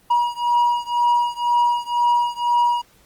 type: beating tone pair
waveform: triangle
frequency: 958 / 960 Hz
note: A#5 / B5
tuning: +47 / -49 cents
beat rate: 2 Hz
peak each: -17 / -18 dBFS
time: 0.1-2.82 s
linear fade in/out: 10 ms
effects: pink hiss -55 dBFS RMS until 3.05 s + Opus 24 kbps